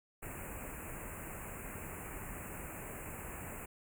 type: band-stop noise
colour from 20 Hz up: pink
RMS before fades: -45 dBFS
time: 0.22-3.66 s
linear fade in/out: 10 ms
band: 2700 to 7100 Hz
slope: 96 dB/octave
effects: none